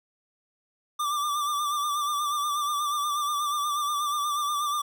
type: tone with vibrato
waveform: square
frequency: 1178 Hz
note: D6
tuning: 5 cents sharp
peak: -26 dBFS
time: 0.99-4.82 s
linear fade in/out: 10 ms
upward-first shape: sine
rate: 8.3 Hz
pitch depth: 47 cents each way
effects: none